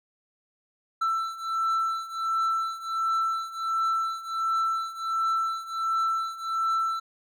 triangle beating tone pair, 1331 / 1332.4 Hz, E6 / E6, +16 / +18 cents, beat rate 1.4 Hz, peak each -28 / -25 dBFS, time 1.01-7 s, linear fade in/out 10 ms, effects none

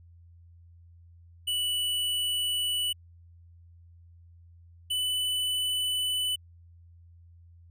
square tone pair in turn, 2960 / 2991 Hz, F#7 / F#7, 0 / +18 cents, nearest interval unison, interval 18 cents, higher second, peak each -27 dBFS, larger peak neither, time 1.47-2.93 / 4.9-6.36 s, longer neither, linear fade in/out 10 ms, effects added 85 Hz sine -51 dBFS peak until 7.7 s

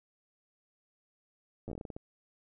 slowing click train, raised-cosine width 2 ms, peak -28 dBFS, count 11, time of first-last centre 1.68-1.965 s, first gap 9 ms, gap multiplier 1.24, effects none

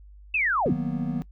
sine linear sweep, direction down, 2700 to 87.31 Hz, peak -21 dBFS, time 0.34-0.73 s, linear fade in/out 5 ms
triangle chord, B major seventh, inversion first, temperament equal, 155.56 / 185 / 233.1 / 246.9 Hz, D#3 / F#3 / A#3 / B3, 0 / 0 / 0 / 0 cents, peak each -29 / -30 / -30 / -28 dBFS, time 0.66-1.22 s, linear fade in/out 0 ms
effects noise-tail reverb RT60 0.1 s tail -21 dB re dry + added 50 Hz sine -45 dBFS peak until 1.31 s

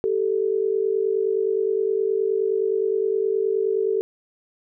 sine tone pair together, 390.4 / 440 Hz, G4 / A4, -7 / 0 cents, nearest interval major second, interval 207 cents, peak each -22 dBFS, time 0.04-4.01 s, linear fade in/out 0 ms, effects none

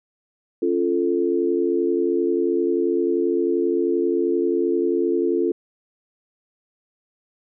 sine chord, Db augmented, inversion none, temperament equal with one note detuned, 277.2 / 347.4 / 440 Hz, Db4 / F4 / A4, 0 / -9 / 0 cents, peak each -25 / -20 / -23 dBFS, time 0.62-5.52 s, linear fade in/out 5 ms, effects none

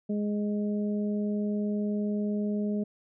harmonic tone, 207.7 Hz, G#3, in tune, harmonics 1 / 2 / 3, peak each -27 / -35 / -40 dBFS, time 0.09-2.84 s, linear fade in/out 10 ms, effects none

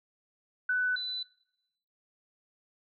sine tone pair in turn, 1496 / 3994 Hz, F#6 / B7, +19 / +19 cents, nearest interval octave + perfect fourth, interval 1700 cents, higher second, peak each -25 / -33 dBFS, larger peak first, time 0.69-0.96 / 0.96-1.23 s, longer neither, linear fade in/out 5 ms, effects noise-tail reverb RT60 0.8 s tail -19 dB re dry

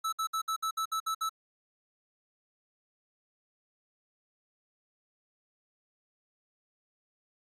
square tone bursts, 1310 Hz, E6, 11 cents flat, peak -30 dBFS, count 9, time 0.04-1.294 s, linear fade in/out 10 ms, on 86 ms, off 60 ms, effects AAC 48 kbps

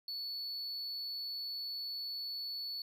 triangle tone, 4435 Hz, C#8, in tune, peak -37 dBFS, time 0.08-2.82 s, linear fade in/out 2 ms, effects none

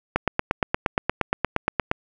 click train, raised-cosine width 0.5 ms, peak -4 dBFS, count 16, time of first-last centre 0.16-1.914 s, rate 8.55 Hz, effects none

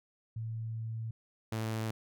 sine / sawtooth tone pair in turn, 112.4 / 110.79 Hz, A2 / A2, +37 / +12 cents, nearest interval unison, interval 25 cents, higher first, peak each -35 / -29 dBFS, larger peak second, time 0.36-1.11 / 1.52-1.91 s, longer first, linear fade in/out 5 ms, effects none

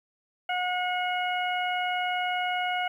harmonic tone, 725 Hz, F#5, 35 cents flat, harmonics 1 / 2 / 3 / 4, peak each -28 / -33 / -33 / -35 dBFS, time 0.49-2.88 s, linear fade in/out 5 ms, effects 10-bit

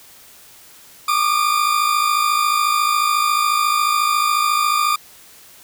40% pulse tone pair together, 1161.9 / 1216 Hz, D6 / D#6, -19 / -40 cents, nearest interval minor second, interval 79 cents, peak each -19 / -16 dBFS, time 1.08-4.96 s, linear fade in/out 5 ms, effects white hiss -45 dBFS RMS until 5.63 s

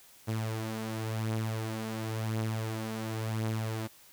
sawtooth beating tone pair, 110 / 110.94 Hz, A2 / A2, 0 / +15 cents, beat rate 0.94 Hz, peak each -34 / -29 dBFS, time 0.27-3.88 s, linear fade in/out 20 ms, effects white hiss -57 dBFS RMS until 4.12 s

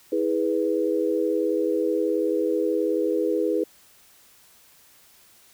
sine chord, E major, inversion none, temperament equal with one note detuned, 323 / 415.3 / 493.9 Hz, E4 / G#4 / B4, -35 / 0 / 0 cents, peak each -25 dBFS, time 0.12-3.64 s, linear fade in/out 5 ms, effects white hiss -55 dBFS RMS until 5.53 s

